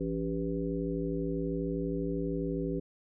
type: harmonic tone with a mistuned harmonic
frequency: 56.2 Hz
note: A1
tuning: 37 cents sharp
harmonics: 1 / 3 / 5 / 7 / 9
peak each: -39 / -35 / -35 / -36 / -39 dBFS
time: 0-2.8 s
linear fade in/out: 10 ms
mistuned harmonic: 9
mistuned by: -47 cents
effects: none